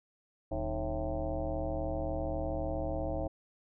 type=tone with frequency modulation; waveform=sine; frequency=311.8 Hz; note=D#4; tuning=4 cents sharp; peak=-31 dBFS; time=0.51-3.28 s; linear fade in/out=10 ms; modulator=116 Hz; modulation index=3.6; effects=none